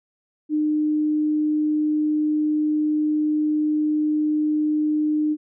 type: tone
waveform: sine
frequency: 303.8 Hz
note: D#4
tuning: 41 cents flat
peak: -18 dBFS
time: 0.49-5.37 s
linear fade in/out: 50 ms
effects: none